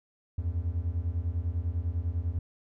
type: beating tone pair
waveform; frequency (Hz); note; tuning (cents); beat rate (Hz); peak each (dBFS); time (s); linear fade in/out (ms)
triangle; 80.1 / 90.1; E2 / F#2; -49 / -45; 10; -29; 0.38-2.39; 5
effects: none